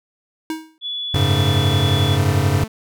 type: tone with exponential decay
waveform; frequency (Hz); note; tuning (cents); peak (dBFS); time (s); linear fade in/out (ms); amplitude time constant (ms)
square; 317.5; D#4; +35; -20; 0.5-0.78; 1; 59
type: tone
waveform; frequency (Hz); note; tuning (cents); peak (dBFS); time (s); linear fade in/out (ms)
sine; 3424; A7; -48; -23; 0.81-2.19; 50
type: chord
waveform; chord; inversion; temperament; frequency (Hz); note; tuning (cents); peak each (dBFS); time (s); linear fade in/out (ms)
square; F# suspended second; none; equal; 92.5 / 103.83 / 138.59; F#2 / G#2 / C#3; 0 / 0 / 0; -20; 1.14-2.64; 5
type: tone with tremolo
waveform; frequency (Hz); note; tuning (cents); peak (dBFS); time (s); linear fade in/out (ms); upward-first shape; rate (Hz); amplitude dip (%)
sawtooth; 220; A3; 0; -24; 1.28-2.68; 5; sine; 12; 40
effects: none